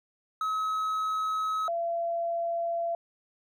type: tone pair in turn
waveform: triangle / sine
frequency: 1281 / 678.6 Hz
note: E6 / F5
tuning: -50 / -50 cents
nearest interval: major seventh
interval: 1100 cents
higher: first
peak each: -25 / -27 dBFS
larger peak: first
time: 0.41-1.68 / 1.68-2.95 s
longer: neither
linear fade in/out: 2 ms
effects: none